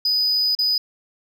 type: tone with dropouts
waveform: sine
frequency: 4978 Hz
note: D#8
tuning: in tune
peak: -14 dBFS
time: 0.05-0.78 s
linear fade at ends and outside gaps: 5 ms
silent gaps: 0.551-0.588 s
effects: tanh soft clip ceiling -16 dBFS